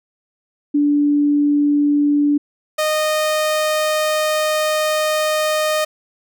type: tone pair in turn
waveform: sine / sawtooth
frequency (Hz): 291 / 616.6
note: D4 / D#5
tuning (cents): -16 / -16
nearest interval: octave + minor second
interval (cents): 1300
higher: second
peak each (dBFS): -12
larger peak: neither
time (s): 0.74-2.38 / 2.78-5.85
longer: second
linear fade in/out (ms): 10
effects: none